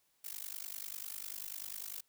blue noise with amplitude modulation, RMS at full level -40 dBFS, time 0.24-2.01 s, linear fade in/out 10 ms, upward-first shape sine, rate 50.1 Hz, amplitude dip 100%, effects white hiss -75 dBFS RMS until 2.08 s

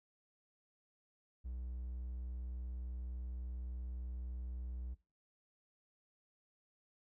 triangle tone, 61.74 Hz, B1, in tune, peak -39 dBFS, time 1.44-4.95 s, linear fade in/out 20 ms, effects noise-tail reverb RT60 0.3 s tail -20 dB re dry

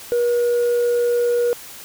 sine tone, 480 Hz, B4, 49 cents flat, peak -13 dBFS, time 0.12-1.53 s, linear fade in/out 0 ms, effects tanh soft clip ceiling -14 dBFS + white hiss -38 dBFS RMS until 1.84 s

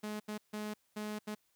sawtooth tone bursts at uneven times, 211.6 Hz, G#3, 33 cents sharp, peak -34 dBFS, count 5, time 0.03-0.2 / 0.28-0.38 / 0.53-0.74 / 0.96-1.19 / 1.27-1.35 s, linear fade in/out 10 ms, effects white hiss -75 dBFS RMS until 1.55 s

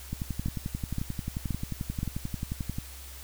two click trains, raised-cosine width 5 ms, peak -19 / -17 dBFS, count 31 / 4, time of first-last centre 0.13-2.785 / 0.46-2.031 s, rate 11.3 / 1.91 Hz, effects added 66 Hz sine -44 dBFS peak until 3.23 s + white hiss -47 dBFS RMS until 3.23 s

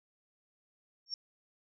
sine tone with exponential growth, 5490 Hz, F8, 31 cents flat, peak -30 dBFS, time 1.06-1.14 s, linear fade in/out 2 ms, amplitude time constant 16 ms, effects none

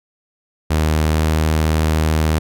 sawtooth tone with pitch glide, 77.78 to 78.41 Hz, D#2 to D#2, 0 to +14 cents, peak -10 dBFS, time 0.7-2.39 s, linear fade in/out 10 ms, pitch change +14 cents, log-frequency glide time 1.12-1.21 s, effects none

